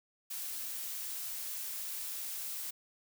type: noise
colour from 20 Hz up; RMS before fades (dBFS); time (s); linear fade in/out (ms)
blue; -40; 0.3-2.71; 10
effects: none